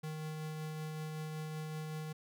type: tone with tremolo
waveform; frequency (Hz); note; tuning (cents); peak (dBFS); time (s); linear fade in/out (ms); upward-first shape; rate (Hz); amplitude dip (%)
square; 155.56; D#3; 0; -39; 0.03-2.13; 10; triangle; 5.3; 25
effects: none